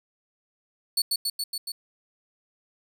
sawtooth tone with echo, 4435 Hz, C#8, in tune, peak -18 dBFS, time 0.97-1.02 s, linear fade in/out 5 ms, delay 140 ms, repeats 5, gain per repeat -2 dB, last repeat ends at 1.72 s, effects none

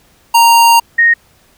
square / sine tone pair in turn, 930 / 1860 Hz, A#5 / A#6, -4 / -4 cents, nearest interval octave, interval 1200 cents, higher second, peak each -5 dBFS, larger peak neither, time 0.34-0.8 / 0.98-1.14 s, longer first, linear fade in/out 10 ms, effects pink hiss -50 dBFS RMS until 1.57 s

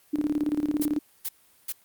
sine tone with tremolo, 297.8 Hz, D4, 24 cents sharp, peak -21 dBFS, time 0.13-0.99 s, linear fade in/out 10 ms, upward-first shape square, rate 18 Hz, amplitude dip 75%
blue noise bursts, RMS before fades -30 dBFS, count 3, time 0.81-1.725 s, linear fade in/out 10 ms, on 45 ms, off 390 ms
effects white hiss -60 dBFS RMS until 1.84 s + Opus 32 kbps

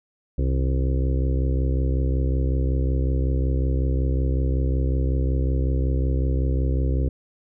harmonic tone, 65.4 Hz, C2, in tune, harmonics 1 / 2 / 4 / 5 / 6 / 7 / 8, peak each -20 / -26 / -32 / -34 / -36 / -37 / -38 dBFS, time 0.38-7.09 s, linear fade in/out 5 ms, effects none

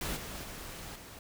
pink noise with level steps, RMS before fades -36 / -42 / -44 / -49 dBFS, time 0.01-1.19 s, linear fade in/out 2 ms, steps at 0.16 / 0.43 / 0.95 s, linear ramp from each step 10 ms, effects none

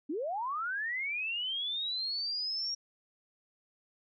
sine linear sweep, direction up, 263.7 to 5630 Hz, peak -32 dBFS, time 0.09-2.75 s, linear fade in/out 10 ms, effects none

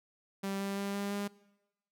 sawtooth tone with pitch steps, 196 / 197.59 / 199.2 / 200.8 / 202.4 Hz, G3 / G3 / G3 / G3 / G#3, 0 / +14 / +28 / +42 / -44 cents, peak -30 dBFS, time 0.43-1.28 s, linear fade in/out 10 ms, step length 170 ms, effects noise-tail reverb RT60 1.0 s tail -22 dB re dry

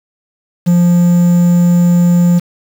triangle tone with quantisation, 174.61 Hz, F3, in tune, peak -4 dBFS, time 0.66-2.4 s, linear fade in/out 20 ms, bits 5, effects none

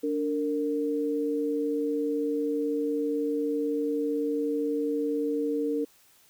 sine tone pair together, 291.1 / 459 Hz, D4 / A#4, -15 / -27 cents, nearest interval minor sixth, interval 788 cents, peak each -28 dBFS, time 0.03-5.85 s, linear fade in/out 10 ms, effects white hiss -60 dBFS RMS until 6.29 s

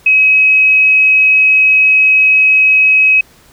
sine tone, 2549 Hz, D#7, 41 cents sharp, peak -5 dBFS, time 0.06-3.21 s, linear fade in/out 5 ms, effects pink hiss -45 dBFS RMS until 3.52 s

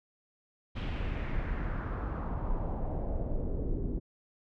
brown noise with low-pass filter sweep, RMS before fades -33 dBFS, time 0.75-4 s, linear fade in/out 20 ms, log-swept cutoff 3200 to 340 Hz, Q 2.2, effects none

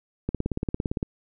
click train, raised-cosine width 3 ms, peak -13 dBFS, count 14, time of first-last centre 0.29-1.029 s, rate 17.6 Hz, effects none

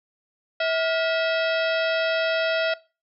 harmonic tone with a mistuned harmonic, 650 Hz, E5, 24 cents flat, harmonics 1 / 2 / 3 / 4 / 5 / 6 / 7 / 8, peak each -23 / -28 / -32 / -32 / -33 / -36 / -40 / -40 dBFS, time 0.6-2.74 s, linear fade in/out 5 ms, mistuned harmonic 2, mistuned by +150 cents, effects noise-tail reverb RT60 0.3 s tail -20 dB re dry

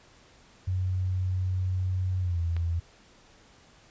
sine tone with pitch glide, 92.5 to 84.33 Hz, F#2 to E2, 0 to +40 cents, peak -25 dBFS, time 0.67-2.8 s, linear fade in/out 10 ms, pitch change -160 cents, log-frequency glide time 2.2-2.4 s
click, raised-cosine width 0.3 ms, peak -26 dBFS, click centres 2.566 s
effects pink hiss -57 dBFS RMS until 3.9 s + resampled to 16000 Hz

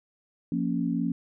sine chord, Bb minor, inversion second, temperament equal, 174.61 / 233.1 / 277.2 Hz, F3 / Bb3 / Db4, 0 / 0 / 0 cents, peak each -29 dBFS, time 0.52-1.12 s, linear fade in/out 2 ms, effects none

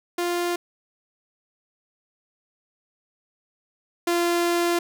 sawtooth tone pair in turn, 349.2 / 345 Hz, F4 / F4, 0 / -21 cents, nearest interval unison, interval 21 cents, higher first, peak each -19 / -16 dBFS, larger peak second, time 0.18-0.56 / 4.07-4.79 s, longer second, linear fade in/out 5 ms, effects none

